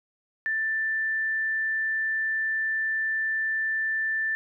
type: tone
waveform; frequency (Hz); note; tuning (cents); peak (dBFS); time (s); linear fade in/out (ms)
sine; 1770; A6; +10; -24; 0.46-4.35; 0
effects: none